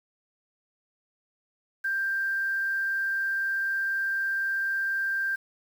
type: tone with quantisation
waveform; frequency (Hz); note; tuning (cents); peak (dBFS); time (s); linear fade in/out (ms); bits
sine; 1581; G6; +14; -25; 1.84-5.36; 10; 8
effects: none